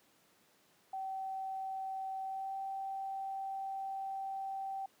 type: tone with pitch glide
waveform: sine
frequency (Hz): 768 to 776.5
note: G5 to G5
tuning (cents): -36 to -17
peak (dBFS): -37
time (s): 0.93-4.86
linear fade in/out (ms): 5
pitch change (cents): +19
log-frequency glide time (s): 2.24-2.55
effects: pink hiss -68 dBFS RMS until 5 s + high-pass 200 Hz 12 dB/octave